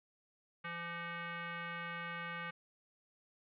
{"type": "tone with frequency modulation", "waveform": "sine", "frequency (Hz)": 169.7, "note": "F3", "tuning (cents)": -49, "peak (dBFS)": -40, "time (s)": [0.64, 2.51], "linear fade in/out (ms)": 10, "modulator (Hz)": 682, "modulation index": 3.3, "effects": []}